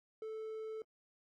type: tone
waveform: triangle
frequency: 438.6 Hz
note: A4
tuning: 6 cents flat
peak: -39 dBFS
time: 0.22-0.82 s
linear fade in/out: 2 ms
effects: AAC 48 kbps